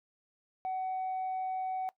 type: tone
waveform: sine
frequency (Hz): 751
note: F#5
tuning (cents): +26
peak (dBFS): -30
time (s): 0.65-1.89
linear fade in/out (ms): 0
effects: noise-tail reverb RT60 0.1 s tail -21 dB re dry + tanh soft clip ceiling -30 dBFS